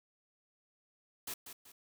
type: noise with echo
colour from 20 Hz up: white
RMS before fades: -41 dBFS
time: 1.27-1.34 s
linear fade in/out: 5 ms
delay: 190 ms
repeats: 2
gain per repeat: -8 dB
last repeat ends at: 1.72 s
effects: none